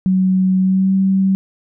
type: tone with pitch glide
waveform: sine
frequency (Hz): 187.2 to 192.02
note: F#3 to G3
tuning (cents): +20 to -35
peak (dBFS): -11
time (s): 0.06-1.35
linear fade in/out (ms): 0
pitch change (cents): +45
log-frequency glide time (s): 0.59-0.94
effects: none